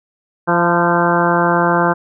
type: harmonic tone with a mistuned harmonic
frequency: 172.2 Hz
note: F3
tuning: 24 cents flat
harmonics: 1 / 2 / 3 / 4 / 5 / 6 / 7 / 8 / 9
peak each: -19 / -19 / -20 / -20 / -19 / -20 / -23 / -22 / -21 dBFS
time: 0.47-1.94 s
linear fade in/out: 20 ms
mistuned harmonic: 5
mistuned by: +33 cents
effects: none